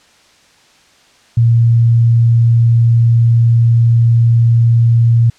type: tone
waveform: sine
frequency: 116.54 Hz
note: A#2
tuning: in tune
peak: -6 dBFS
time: 1.37-5.3 s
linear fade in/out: 5 ms
effects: white hiss -48 dBFS RMS until 5.38 s + low-pass 6000 Hz 12 dB/octave